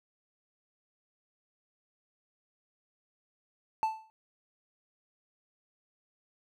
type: tone with exponential decay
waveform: triangle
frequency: 880 Hz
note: A5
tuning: in tune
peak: -21 dBFS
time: 3.83-4.1 s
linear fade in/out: 0 ms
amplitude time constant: 57 ms
effects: none